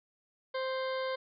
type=harmonic tone; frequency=523.3 Hz; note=C5; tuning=in tune; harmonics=1 / 2 / 3 / 4 / 6 / 7 / 8 / 9; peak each=-33 / -39 / -43 / -45 / -49 / -50 / -51 / -52 dBFS; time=0.54-1.16 s; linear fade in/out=10 ms; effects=none